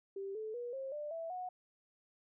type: tone with pitch steps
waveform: sine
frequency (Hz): 392 / 435 / 482.6 / 535.5 / 594.2 / 659.3 / 731.5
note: G4 / A4 / B4 / C5 / D5 / E5 / F#5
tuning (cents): 0 / -20 / -40 / +40 / +20 / 0 / -20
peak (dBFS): -39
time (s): 0.16-1.49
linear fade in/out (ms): 5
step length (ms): 190
effects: none